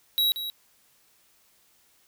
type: tone with echo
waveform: square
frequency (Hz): 3865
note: B7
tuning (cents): -38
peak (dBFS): -21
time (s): 0.18-0.32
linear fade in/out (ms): 0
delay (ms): 180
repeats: 1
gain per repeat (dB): -10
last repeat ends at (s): 0.5
effects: white hiss -63 dBFS RMS until 2.07 s